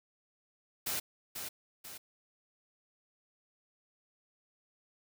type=noise with echo; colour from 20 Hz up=white; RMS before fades=-35 dBFS; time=0.86-1 s; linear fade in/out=10 ms; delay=490 ms; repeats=2; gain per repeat=-6 dB; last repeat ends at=1.98 s; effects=none